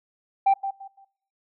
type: tone with echo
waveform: sine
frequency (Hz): 784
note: G5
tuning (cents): 0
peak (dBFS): -13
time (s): 0.46-0.54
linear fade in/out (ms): 10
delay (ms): 170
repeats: 3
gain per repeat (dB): -12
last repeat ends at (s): 1.05
effects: noise-tail reverb RT60 0.7 s tail -24 dB re dry + tanh soft clip ceiling -13 dBFS